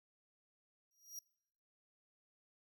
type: tone with exponential growth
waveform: sawtooth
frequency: 5710 Hz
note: F8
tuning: 37 cents sharp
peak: -40 dBFS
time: 0.91-1.19 s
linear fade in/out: 2 ms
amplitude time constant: 60 ms
effects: noise-tail reverb RT60 0.8 s tail -24 dB re dry